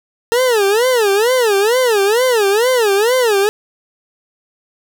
40% pulse tone with vibrato, 450 Hz, A4, 39 cents sharp, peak -10 dBFS, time 0.32-3.49 s, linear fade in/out 0 ms, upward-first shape sine, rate 2.2 Hz, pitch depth 240 cents each way, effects none

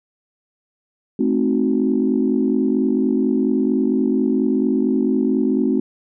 sine chord, A diminished seventh, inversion none, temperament equal with one note detuned, 217.3 / 261.6 / 311.1 / 370 Hz, A3 / C4 / Eb4 / Gb4, -21 / 0 / 0 / 0 cents, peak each -20 / -18 / -23 / -22 dBFS, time 1.19-5.8 s, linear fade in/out 5 ms, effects tanh soft clip ceiling -5 dBFS

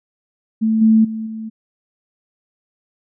sine tone with level steps, 220.8 Hz, A3, 6 cents sharp, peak -13 / -8 / -22 / -25 dBFS, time 0.61-1.5 s, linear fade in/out 20 ms, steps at 0.81 / 1.04 / 1.26 s, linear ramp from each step 10 ms, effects none

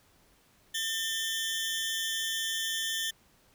sawtooth tone cluster, 1797 / 3092 / 3422 Hz, A6 / G7 / A7, +36 / -24 / -49 cents, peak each -31 / -32 / -32 dBFS, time 0.74-3.11 s, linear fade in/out 10 ms, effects pink hiss -64 dBFS RMS until 3.54 s

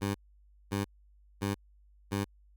15% pulse tone bursts, 100 Hz, G2, 35 cents sharp, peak -23 dBFS, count 4, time 0.01-2.25 s, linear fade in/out 20 ms, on 140 ms, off 560 ms, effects added 50 Hz sine -58 dBFS peak until 2.56 s

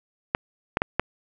clicks, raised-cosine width 0.5 ms, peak -5 dBFS, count 4, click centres 0.349 / 0.771 / 0.819 / 0.996 s, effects none

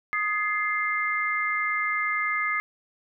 sine chord, Ab major, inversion second, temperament equal with one note detuned, 1244.5 / 1704 / 2093 Hz, Eb6 / Ab6 / C7, 0 / +44 / 0 cents, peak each -28 / -32 / -26 dBFS, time 0.13-2.6 s, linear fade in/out 0 ms, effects none

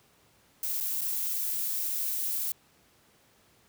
violet noise with dropouts, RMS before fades -31 dBFS, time 0.63-2.52 s, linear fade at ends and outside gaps 2 ms, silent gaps 0.803-0.807 / 1.01-1.015 s, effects pink hiss -63 dBFS RMS until 3.68 s + high-pass 80 Hz 12 dB/octave

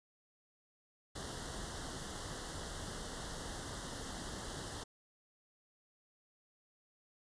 pink band-stop noise, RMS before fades -44 dBFS, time 1.15-4.84 s, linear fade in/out 10 ms, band 2000 to 2900 Hz, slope 96 dB/octave, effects resampled to 22050 Hz

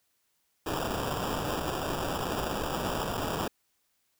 white noise with sample-and-hold, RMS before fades -32 dBFS, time 0.66-3.48 s, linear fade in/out 5 ms, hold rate 2100 Hz, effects white hiss -74 dBFS RMS until 4.19 s

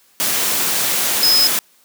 sine tone in noise, 5100 Hz, D#8, 42 cents sharp, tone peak -11 dBFS, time 1.23-1.47 s, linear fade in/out 0 ms, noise white, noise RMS -18 dBFS, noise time 0.2-1.59 s, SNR +4 dB, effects white hiss -54 dBFS RMS until 1.84 s + high-pass 150 Hz 12 dB/octave

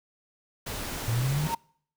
pink noise, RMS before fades -35 dBFS, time 0.66-1.55 s, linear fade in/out 10 ms
sine linear sweep, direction up, 110 to 155.56 Hz, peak -24 dBFS, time 1.08-1.47 s, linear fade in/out 0 ms
sine tone with exponential growth, 921 Hz, A#5, 21 cents flat, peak -23 dBFS, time 1.37-1.55 s, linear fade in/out 5 ms, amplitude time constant 37 ms
effects noise-tail reverb RT60 0.6 s tail -26 dB re dry

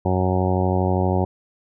harmonic tone, 92.5 Hz, F#2, in tune, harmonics 1 / 2 / 3 / 4 / 5 / 6 / 7 / 8 / 9 / 10, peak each -21 / -24 / -29 / -25 / -32 / -28 / -33 / -28 / -30 / -33 dBFS, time 0.05-1.25 s, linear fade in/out 5 ms, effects none

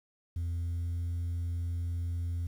sine tone with pitch glide, 84.9 to 85.79 Hz, F2 to F2, -48 to -30 cents, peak -28 dBFS, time 0.36-2.47 s, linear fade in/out 5 ms, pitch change +18 cents, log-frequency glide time 0.49-1.02 s, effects tanh soft clip ceiling -30 dBFS + 10-bit

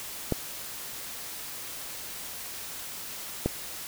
clicks, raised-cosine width 2 ms, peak -11 dBFS, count 2, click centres 0.323 / 3.46 s, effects white hiss -39 dBFS RMS until 3.87 s

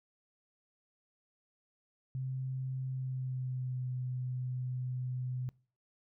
sine tone with pitch glide, 130.81 to 126.65 Hz, C3 to B2, 0 to +44 cents, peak -34 dBFS, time 2.15-5.49 s, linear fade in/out 0 ms, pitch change -56 cents, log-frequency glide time 2.88-3.88 s, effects noise-tail reverb RT60 0.4 s tail -23 dB re dry

